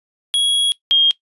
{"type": "tone pair in turn", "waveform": ["square", "sine"], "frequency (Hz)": [3322, 3231], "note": ["G#7", "G#7"], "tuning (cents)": [0, -48], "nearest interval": "unison", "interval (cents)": 48, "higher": "first", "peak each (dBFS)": [-14, -9], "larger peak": "second", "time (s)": [[0.34, 0.72], [0.91, 1.11]], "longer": "first", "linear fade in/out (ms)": 0, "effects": ["noise-tail reverb RT60 0.1 s tail -19 dB re dry", "resampled to 24000 Hz"]}